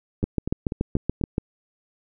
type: two click trains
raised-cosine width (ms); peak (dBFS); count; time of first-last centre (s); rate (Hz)
3; -9 / -14; 9 / 5; 0.24-1.381 / 0.23-1.213; 7.01 / 4.07
effects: none